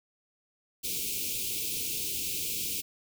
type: band-stop noise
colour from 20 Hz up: white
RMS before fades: -33 dBFS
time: 0.83-2.82 s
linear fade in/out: 20 ms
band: 490 to 2300 Hz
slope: 96 dB/octave
effects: none